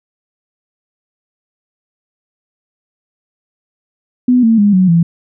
sine tone with pitch steps, 249.2 / 225.9 / 204.8 / 185.61 / 168.25 Hz, B3 / A3 / G#3 / F#3 / E3, +16 / +46 / -24 / +6 / +36 cents, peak -6 dBFS, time 4.28-5.03 s, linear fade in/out 5 ms, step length 150 ms, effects none

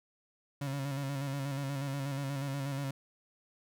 35% pulse tone with vibrato, 138.59 Hz, C#3, in tune, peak -32 dBFS, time 0.61-2.91 s, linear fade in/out 5 ms, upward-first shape square, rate 8.3 Hz, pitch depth 41 cents each way, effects none

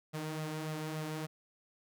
sawtooth tone with flanger, 155.56 Hz, D#3, in tune, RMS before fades -39 dBFS, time 0.13-1.27 s, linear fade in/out 20 ms, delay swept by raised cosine 1.5 to 4.4 ms, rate 3.5 Hz, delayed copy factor +0.5, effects none

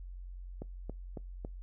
click train, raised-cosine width 2 ms, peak -27 dBFS, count 4, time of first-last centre 0.62-1.449 s, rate 3.62 Hz, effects noise-tail reverb RT60 0.2 s tail -24 dB re dry + added 45 Hz sine -42 dBFS peak until 1.62 s

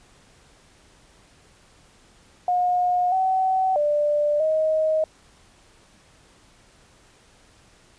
sine tone with pitch steps, 719 / 756 / 591 / 628 Hz, F#5 / F#5 / D5 / D#5, -50 / +37 / +11 / +16 cents, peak -18 dBFS, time 2.48-5.04 s, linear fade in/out 2 ms, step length 640 ms, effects pink hiss -55 dBFS RMS until 7.98 s + resampled to 22050 Hz

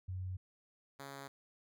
sine / 5% pulse tone pair in turn, 92.5 / 138.41 Hz, F#2 / C#3, 0 / -2 cents, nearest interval perfect fifth, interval 698 cents, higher second, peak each -38 / -35 dBFS, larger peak second, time 0.08-0.37 / 0.99-1.28 s, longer neither, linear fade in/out 10 ms, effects none

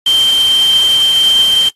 sine tone in noise, 3136 Hz, G7, in tune, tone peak -7 dBFS, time 0.06-1.69 s, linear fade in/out 5 ms, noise white, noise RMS -23 dBFS, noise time 0.06-1.69 s, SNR +13 dB, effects noise-tail reverb RT60 0.1 s tail -18 dB re dry + AAC 32 kbps

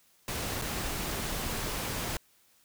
pink noise with dropouts, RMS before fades -34 dBFS, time 0.28-2.17 s, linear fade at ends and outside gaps 2 ms, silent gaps 0.616-0.62 s, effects white hiss -65 dBFS RMS until 2.64 s

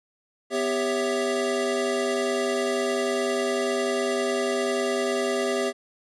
square tone cluster, 250.5 / 396.8 / 558 / 658 Hz, B3 / G4 / C#5 / E5, +25 / +21 / +11 / -3 cents, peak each -32 / -27 / -31 / -30 dBFS, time 0.5-5.73 s, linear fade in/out 50 ms, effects resampled to 24000 Hz

